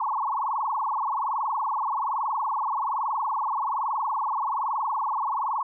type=tone with frequency modulation; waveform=sine; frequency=987.8 Hz; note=B5; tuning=in tune; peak=-24 dBFS; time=0-5.63 s; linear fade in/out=5 ms; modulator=21.2 Hz; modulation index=6.9; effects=none